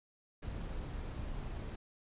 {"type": "noise", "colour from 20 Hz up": "brown", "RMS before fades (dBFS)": -41, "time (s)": [0.42, 1.76], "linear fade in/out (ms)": 10, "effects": ["resampled to 8000 Hz"]}